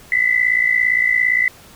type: tone pair together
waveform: sine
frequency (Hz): 1975.5 / 2033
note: B6 / B6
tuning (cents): 0 / +50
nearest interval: unison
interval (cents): 50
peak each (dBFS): -16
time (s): 0.12-1.48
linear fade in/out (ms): 2
effects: pink hiss -44 dBFS RMS until 1.75 s

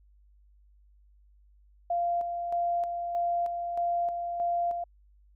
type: tone with tremolo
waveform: sine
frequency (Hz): 693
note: F5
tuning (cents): -14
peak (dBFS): -25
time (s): 1.9-4.84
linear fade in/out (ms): 5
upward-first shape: square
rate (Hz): 1.6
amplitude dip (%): 45
effects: added 50 Hz sine -57 dBFS peak until 5.35 s

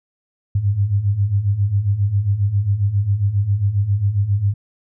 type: beating tone pair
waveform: sine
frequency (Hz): 96 / 103.4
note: G2 / G#2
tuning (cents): -36 / -7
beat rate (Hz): 7.4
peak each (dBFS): -21 / -16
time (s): 0.55-4.54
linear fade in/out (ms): 5
effects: none

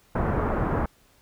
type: low-pass noise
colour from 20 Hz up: pink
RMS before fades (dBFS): -25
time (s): 0.15-0.86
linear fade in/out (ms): 5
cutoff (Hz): 1400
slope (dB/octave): 24
effects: pink hiss -60 dBFS RMS until 1.21 s

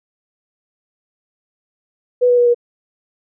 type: tone with pitch steps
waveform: sine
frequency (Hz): 493.9 / 488.8 / 483.7 / 478.7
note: B4 / B4 / B4 / A#4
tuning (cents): 0 / -18 / -36 / +46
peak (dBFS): -9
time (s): 2.21-2.546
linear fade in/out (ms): 20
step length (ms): 84
effects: none

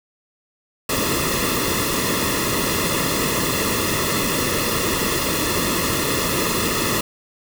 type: noise with comb filter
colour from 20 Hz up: pink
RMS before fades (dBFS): -21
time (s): 0.89-7.01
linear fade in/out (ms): 5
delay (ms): 1.3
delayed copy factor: -0.8
effects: none

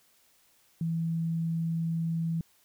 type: tone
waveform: sine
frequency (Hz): 164.81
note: E3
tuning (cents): 0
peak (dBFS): -27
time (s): 0.81-2.41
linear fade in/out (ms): 2
effects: white hiss -65 dBFS RMS until 2.64 s

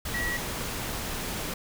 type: tone in noise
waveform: sine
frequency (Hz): 1927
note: B6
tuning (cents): -43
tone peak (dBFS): -29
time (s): 0.14-0.37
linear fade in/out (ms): 5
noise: pink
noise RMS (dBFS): -33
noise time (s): 0.05-1.54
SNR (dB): +1
effects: none

